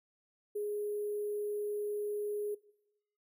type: tone with sample-and-hold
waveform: sine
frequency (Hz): 415.3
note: G#4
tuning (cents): 0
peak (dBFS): -33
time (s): 0.55-2.55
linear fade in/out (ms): 10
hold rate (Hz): 11025
effects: noise-tail reverb RT60 0.9 s tail -21 dB re dry